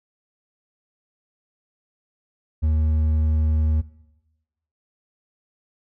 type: tone with hard clipping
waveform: triangle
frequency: 77.78 Hz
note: D#2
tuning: in tune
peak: -18 dBFS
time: 2.62-3.82 s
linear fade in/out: 20 ms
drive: 7 dB
effects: noise-tail reverb RT60 1.0 s tail -19 dB re dry